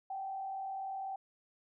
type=tone with frequency modulation; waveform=sine; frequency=774 Hz; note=G5; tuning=22 cents flat; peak=-37 dBFS; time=0.1-1.16 s; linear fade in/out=5 ms; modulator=40.1 Hz; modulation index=0.54; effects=none